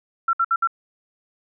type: tone bursts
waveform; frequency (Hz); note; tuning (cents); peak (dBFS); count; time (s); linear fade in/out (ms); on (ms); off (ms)
sine; 1354; E6; +46; -16; 4; 0.28-0.674; 5; 52; 62
effects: none